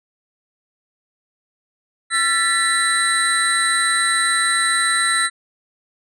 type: tone cluster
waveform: sine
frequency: 1351 / 1756 / 1961 / 3973 / 8560 Hz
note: E6 / A6 / B6 / B7 / C9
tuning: +42 / -4 / -13 / +10 / +38 cents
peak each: -21 dBFS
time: 2.1-5.3 s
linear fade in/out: 50 ms
effects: tanh soft clip ceiling -8 dBFS